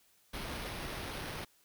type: noise with sample-and-hold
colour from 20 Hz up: pink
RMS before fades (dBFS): -41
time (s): 0.33-1.45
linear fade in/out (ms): 10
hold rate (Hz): 7350
effects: white hiss -68 dBFS RMS until 1.64 s